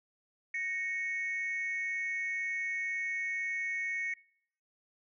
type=tone pair together; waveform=sine; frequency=1871 / 2209 Hz; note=A#6 / C#7; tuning=+6 / -7 cents; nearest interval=minor third; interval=287 cents; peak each=-35 / -33 dBFS; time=0.54-4.14 s; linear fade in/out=5 ms; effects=noise-tail reverb RT60 0.6 s tail -23 dB re dry + tanh soft clip ceiling -27 dBFS